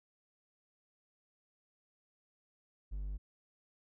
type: tone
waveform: triangle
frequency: 49.56 Hz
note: G1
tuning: 20 cents sharp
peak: -35 dBFS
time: 2.91-3.18 s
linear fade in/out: 20 ms
effects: none